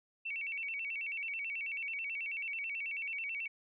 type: tone with vibrato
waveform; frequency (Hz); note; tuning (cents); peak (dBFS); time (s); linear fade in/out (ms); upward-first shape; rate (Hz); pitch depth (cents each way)
sine; 2462; D#7; -19; -36; 0.25-3.48; 10; square; 9.2; 150
effects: none